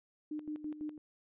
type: tone with tremolo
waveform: sine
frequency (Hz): 303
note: D#4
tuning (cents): -46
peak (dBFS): -36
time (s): 0.31-0.98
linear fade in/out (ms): 5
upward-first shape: square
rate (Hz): 6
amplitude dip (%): 70
effects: resampled to 8000 Hz